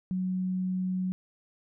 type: tone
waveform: sine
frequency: 185 Hz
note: F#3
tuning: in tune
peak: -27 dBFS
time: 0.11-1.12 s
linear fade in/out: 0 ms
effects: none